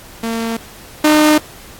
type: tone pair in turn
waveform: sawtooth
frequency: 228 / 304.3 Hz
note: A#3 / D#4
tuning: -38 / -38 cents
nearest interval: perfect fourth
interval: 500 cents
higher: second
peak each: -14 / -4 dBFS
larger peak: second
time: 0.23-0.57 / 1.04-1.38 s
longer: neither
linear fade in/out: 5 ms
effects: pink hiss -38 dBFS RMS until 1.79 s + AAC 64 kbps